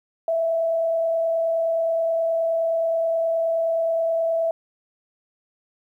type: tone with frequency modulation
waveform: sine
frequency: 659.3 Hz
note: E5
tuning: in tune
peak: -19 dBFS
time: 0.28-4.51 s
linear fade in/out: 2 ms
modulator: 29.5 Hz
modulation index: 0.29
effects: 10-bit